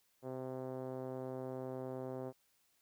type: tone with low-pass filter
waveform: 5% pulse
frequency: 129.8 Hz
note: C3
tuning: 13 cents flat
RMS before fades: -43 dBFS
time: 0.22-2.33 s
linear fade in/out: 50 ms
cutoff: 510 Hz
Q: 1.4
effects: white hiss -75 dBFS RMS until 2.81 s